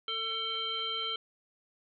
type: harmonic tone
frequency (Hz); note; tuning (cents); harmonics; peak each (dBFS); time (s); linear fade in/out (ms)
447.9; A4; +31; 1 / 3 / 5 / 7 / 9; -44 / -39 / -45 / -33 / -44; 0.08-1.16; 2
effects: none